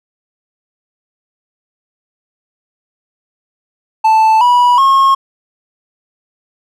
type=tone with pitch steps; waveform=triangle; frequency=880 / 976.4 / 1083.4 Hz; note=A5 / B5 / C#6; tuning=0 / -20 / -40 cents; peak=-4 dBFS; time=4.04-5.15 s; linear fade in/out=10 ms; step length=370 ms; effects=none